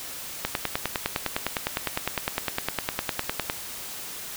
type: click train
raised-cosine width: 0.3 ms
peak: -8 dBFS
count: 31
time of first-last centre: 0.45-3.499 s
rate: 9.84 Hz
effects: white hiss -37 dBFS RMS until 4.36 s